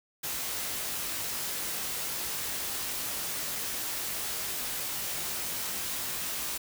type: noise with comb filter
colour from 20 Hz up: white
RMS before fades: -34 dBFS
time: 0.23-6.58 s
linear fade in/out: 10 ms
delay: 19 ms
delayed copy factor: +0.5
effects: none